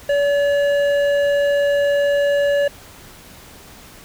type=tone with hard clipping; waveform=sine; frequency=571 Hz; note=D5; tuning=49 cents flat; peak=-16 dBFS; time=0.09-2.68 s; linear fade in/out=5 ms; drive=9 dB; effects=pink hiss -42 dBFS RMS until 4.04 s